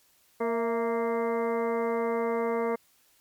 harmonic tone with a mistuned harmonic, 231.9 Hz, A#3, 9 cents flat, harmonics 1 / 2 / 3 / 4 / 5 / 6 / 7 / 8 / 9, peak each -33 / -27 / -35 / -36 / -37 / -47 / -48 / -49 / -42 dBFS, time 0.4-2.76 s, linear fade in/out 10 ms, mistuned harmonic 3, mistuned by -62 cents, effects white hiss -64 dBFS RMS until 3.2 s + MP3 96 kbps

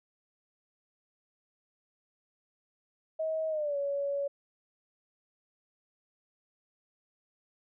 sine tone with pitch glide, 636 to 563.3 Hz, D#5 to C#5, +38 to +28 cents, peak -29 dBFS, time 3.19-4.28 s, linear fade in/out 10 ms, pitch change -210 cents, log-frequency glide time 3.49-3.77 s, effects none

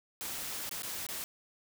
white noise with dropouts, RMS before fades -39 dBFS, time 0.21-1.24 s, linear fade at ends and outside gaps 0 ms, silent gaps 0.693-0.712 / 0.821-0.832 / 1.066-1.088 s, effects none

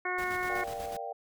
harmonic tone, 363.5 Hz, F#4, 31 cents flat, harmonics 1 / 2 / 3 / 4 / 5 / 6, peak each -37 / -37 / -37 / -37 / -37 / -37 dBFS, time 0.05-0.64 s, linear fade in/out 5 ms
pink noise with tremolo, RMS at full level -44 dBFS, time 0.18-0.97 s, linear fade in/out 5 ms, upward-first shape square, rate 8.1 Hz, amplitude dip 50%
sine chord, G minor seventh, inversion first, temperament equal, 466.2 / 587.3 / 698.5 / 784 Hz, Bb4 / D5 / F5 / G5, 0 / 0 / 0 / 0 cents, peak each -42 / -42 / -40 / -39 dBFS, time 0.49-1.13 s, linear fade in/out 10 ms
effects none

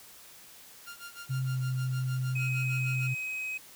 sawtooth tone with tremolo, 1396.9 Hz, F6, in tune, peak -37 dBFS, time 0.86-3.08 s, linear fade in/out 20 ms, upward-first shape sine, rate 6.5 Hz, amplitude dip 95%
sine tone with pitch glide, 131.3 to 129.04 Hz, C3 to C3, +6 to -24 cents, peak -28 dBFS, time 1.29-3.15 s, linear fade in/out 20 ms, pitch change -30 cents, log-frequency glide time 1.4-1.59 s
triangle tone, 2532 Hz, D#7, 30 cents sharp, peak -31 dBFS, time 2.35-3.58 s, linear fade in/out 10 ms
effects white hiss -52 dBFS RMS until 3.75 s

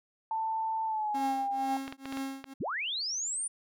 sine tone with pitch glide, 888 to 800.3 Hz, A5 to G5, +16 to +36 cents, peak -29 dBFS, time 0.31-1.77 s, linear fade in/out 2 ms, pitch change -180 cents, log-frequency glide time 0.86-1.33 s
45% pulse tone with tremolo, 270 Hz, C#4, 45 cents flat, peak -32 dBFS, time 1.14-2.54 s, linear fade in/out 10 ms, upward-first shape triangle, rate 2.1 Hz, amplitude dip 100%
clicks, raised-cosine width 0.3 ms, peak -23 dBFS, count 6, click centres 1.879 / 1.925 / 2.056 / 2.125 / 2.172 / 2.442 s
sine linear sweep, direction up, 77.4 to 9397 Hz, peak -31 dBFS, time 2.6-3.48 s, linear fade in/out 10 ms
effects none

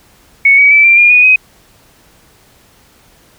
sine tone with pitch steps, 2217 / 2265 / 2314 / 2364 / 2415 / 2467 / 2520 Hz, C#7 / C#7 / D7 / D7 / D7 / D#7 / D#7, 0 / +37 / -26 / +11 / +48 / -15 / +21 cents, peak -3 dBFS, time 0.45-1.36 s, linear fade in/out 5 ms, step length 130 ms, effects pink hiss -47 dBFS RMS until 3.38 s

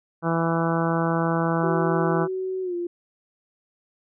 harmonic tone, 165.8 Hz, E3, 10 cents sharp, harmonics 1 / 2 / 3 / 4 / 5 / 6 / 7 / 8 / 9, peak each -24 / -27 / -29 / -30 / -31 / -32 / -32 / -33 / -34 dBFS, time 0.22-2.28 s, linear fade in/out 50 ms
sine tone with pitch glide, 375.1 to 348 Hz, F#4 to F4, +24 to -6 cents, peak -25 dBFS, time 1.63-2.87 s, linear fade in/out 5 ms, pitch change -130 cents, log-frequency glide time 2.62-2.75 s
effects none

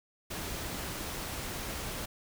pink noise, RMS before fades -38 dBFS, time 0.3-2.06 s, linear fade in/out 10 ms, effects none

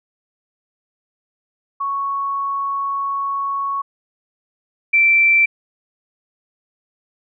sine tone pair in turn, 1109 / 2341 Hz, C#6 / D7, 0 / -6 cents, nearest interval octave + minor second, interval 1294 cents, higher second, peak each -19 / -10 dBFS, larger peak second, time 1.8-3.82 / 4.93-5.46 s, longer first, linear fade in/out 10 ms, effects none

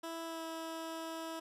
15% pulse tone with pitch glide, 329.6 to 325.6 Hz, E4 to E4, 0 to -21 cents, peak -34 dBFS, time 0.03-1.4 s, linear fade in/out 10 ms, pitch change -21 cents, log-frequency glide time 0.25-0.43 s, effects resampled to 32000 Hz

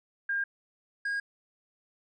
sine / triangle tone pair in turn, 1609 / 1631.5 Hz, G6 / G#6, +45 / -31 cents, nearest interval unison, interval 24 cents, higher second, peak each -27 dBFS, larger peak neither, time 0.29-0.44 / 1.05-1.2 s, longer neither, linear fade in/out 5 ms, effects resampled to 22050 Hz

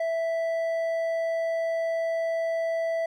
sine tone with hard clipping, 659.3 Hz, E5, in tune, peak -26 dBFS, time 0-3.06 s, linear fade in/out 5 ms, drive 5 dB, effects none

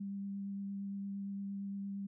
sine tone with vibrato, 198.3 Hz, G3, 20 cents sharp, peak -38 dBFS, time 0-2.07 s, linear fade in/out 10 ms, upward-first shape triangle, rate 8.7 Hz, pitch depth 12 cents each way, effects none

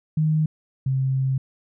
sine tone pair in turn, 155.56 / 132.9 Hz, D#3 / C3, 0 / +27 cents, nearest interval minor third, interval 273 cents, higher first, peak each -17 / -19 dBFS, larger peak first, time 0.17-0.46 / 0.86-1.38 s, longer second, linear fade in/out 5 ms, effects none

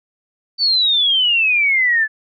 sine exponential sweep, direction down, 4584 to 1717 Hz, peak -12 dBFS, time 0.58-2.08 s, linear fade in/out 50 ms, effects none

